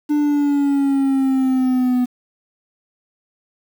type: exponential sweep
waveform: triangle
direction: down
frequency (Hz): 297.6 to 247.3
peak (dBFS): -12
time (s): 0.09-2.06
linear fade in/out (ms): 20
effects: 7-bit